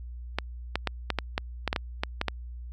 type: clicks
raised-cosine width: 0.3 ms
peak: -10 dBFS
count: 12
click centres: 0.386 / 0.756 / 0.873 / 1.103 / 1.187 / 1.379 / 1.677 / 1.729 / 1.762 / 2.035 / 2.214 / 2.283 s
effects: added 60 Hz sine -37 dBFS peak until 2.72 s